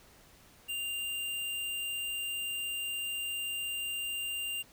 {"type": "tone with sample-and-hold", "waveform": "sine", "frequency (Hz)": 2794, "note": "F7", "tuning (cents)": 0, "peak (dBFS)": -33, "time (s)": [0.68, 4.63], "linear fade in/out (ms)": 20, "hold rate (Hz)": 11025, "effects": ["pink hiss -59 dBFS RMS until 4.72 s"]}